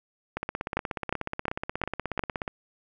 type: two click trains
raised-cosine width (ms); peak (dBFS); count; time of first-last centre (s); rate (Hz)
0.5; -10 / -15; 5 / 36; 0.77-2.193 / 0.37-2.478; 2.81 / 16.6
effects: none